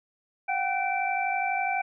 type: tone cluster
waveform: sine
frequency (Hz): 726 / 778 / 1518 / 2335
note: F#5 / G5 / F#6 / D7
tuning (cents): -33 / -13 / +44 / -11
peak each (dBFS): -31 / -28 / -36 / -30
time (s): 0.48-1.82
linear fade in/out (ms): 10
effects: none